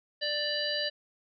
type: harmonic tone with a mistuned harmonic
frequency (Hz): 590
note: D5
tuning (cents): +8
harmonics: 1 / 3 / 5 / 7 / 8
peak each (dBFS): -35 / -35 / -35 / -35 / -35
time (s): 0.21-0.9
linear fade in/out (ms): 20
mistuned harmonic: 7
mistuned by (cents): -68
effects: none